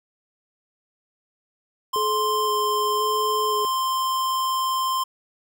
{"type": "tone", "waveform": "square", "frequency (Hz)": 1046.5, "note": "C6", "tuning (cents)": 0, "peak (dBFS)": -22, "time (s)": [1.93, 5.04], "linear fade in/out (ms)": 10}
{"type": "tone with vibrato", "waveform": "sine", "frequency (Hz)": 425.3, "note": "G#4", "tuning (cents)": 41, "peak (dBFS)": -25, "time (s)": [1.96, 3.65], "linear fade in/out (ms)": 0, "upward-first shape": "square", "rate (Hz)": 0.96, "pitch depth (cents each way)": 14}
{"effects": []}